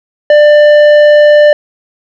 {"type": "tone with tanh clipping", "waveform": "sine", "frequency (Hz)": 594, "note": "D5", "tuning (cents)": 20, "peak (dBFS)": -3, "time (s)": [0.3, 1.53], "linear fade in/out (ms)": 2, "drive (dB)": 10, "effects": []}